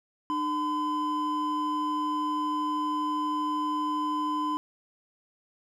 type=tone pair together; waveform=triangle; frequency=302.1 / 1016 Hz; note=D4 / B5; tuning=+49 / +49 cents; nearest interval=octave + major sixth; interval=2100 cents; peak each=-29 / -26 dBFS; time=0.3-4.57 s; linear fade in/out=0 ms; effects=none